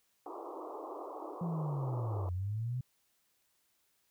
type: band-pass noise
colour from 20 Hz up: pink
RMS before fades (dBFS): -44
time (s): 0.26-2.29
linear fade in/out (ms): 0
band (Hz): 300 to 1200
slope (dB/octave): 96
type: linear two-way sweep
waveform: sine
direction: down then up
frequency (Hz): 174.61 to 87.9 to 129.2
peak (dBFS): -33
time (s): 1.41-2.81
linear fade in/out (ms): 5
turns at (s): 2.32
effects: white hiss -75 dBFS RMS until 4.1 s